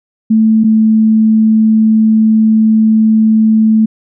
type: tone pair in turn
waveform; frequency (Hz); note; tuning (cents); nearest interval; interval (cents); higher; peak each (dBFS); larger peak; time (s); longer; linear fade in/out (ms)
sine; 220.2 / 219.3; A3 / A3; +2 / -6; unison; 8; first; -5; neither; 0.3-0.64 / 0.64-3.86; second; 10
effects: none